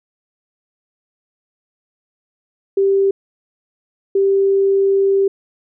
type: tone pair in turn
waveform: sine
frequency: 392 / 392 Hz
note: G4 / G4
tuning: 0 / 0 cents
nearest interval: unison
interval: 0 cents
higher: neither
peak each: -11 dBFS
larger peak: neither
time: 2.77-3.11 / 4.15-5.28 s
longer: second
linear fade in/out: 5 ms
effects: none